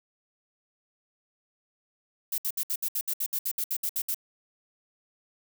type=noise bursts; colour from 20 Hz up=violet; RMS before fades=-29 dBFS; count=15; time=2.32-4.145 s; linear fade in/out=5 ms; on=61 ms; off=65 ms; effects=none